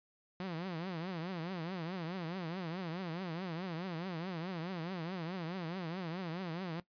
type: tone with vibrato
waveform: sawtooth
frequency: 174.61 Hz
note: F3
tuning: in tune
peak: -34 dBFS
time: 0.4-6.8 s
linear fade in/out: 0 ms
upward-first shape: triangle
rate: 4.7 Hz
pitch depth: 200 cents each way
effects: noise-tail reverb RT60 0.1 s tail -17 dB re dry + resampled to 11025 Hz